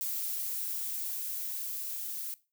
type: noise with level ramp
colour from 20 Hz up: violet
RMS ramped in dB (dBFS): -34 to -38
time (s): 0.01-2.34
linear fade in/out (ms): 0
effects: noise-tail reverb RT60 0.3 s tail -19 dB re dry